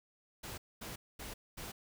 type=noise bursts; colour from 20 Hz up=pink; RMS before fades=-45 dBFS; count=4; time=0.43-1.72 s; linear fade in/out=10 ms; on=150 ms; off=230 ms; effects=none